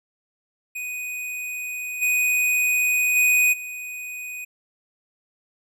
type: tone with level steps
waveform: square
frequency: 2489 Hz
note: D#7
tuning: in tune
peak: -29 / -19 / -16 / -32 dBFS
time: 0.75-4.45 s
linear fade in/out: 10 ms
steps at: 2.01 / 3.15 / 3.52 s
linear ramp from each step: 20 ms
effects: none